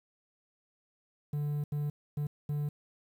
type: tone bursts at uneven times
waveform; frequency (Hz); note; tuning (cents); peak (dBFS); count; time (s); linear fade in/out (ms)
triangle; 146.83; D3; 0; -28; 4; 1.33-1.64 / 1.72-1.9 / 2.17-2.27 / 2.49-2.69; 5
effects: 10-bit